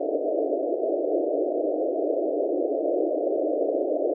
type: band-pass noise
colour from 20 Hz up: white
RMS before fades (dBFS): -25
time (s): 0-4.14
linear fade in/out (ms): 10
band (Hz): 290 to 670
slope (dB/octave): 96
effects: none